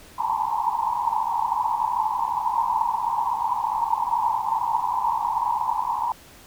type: band-pass noise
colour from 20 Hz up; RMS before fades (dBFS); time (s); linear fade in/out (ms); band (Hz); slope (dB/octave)
white; -24; 0.18-6.12; 2; 860 to 990; 96
effects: pink hiss -48 dBFS RMS until 6.46 s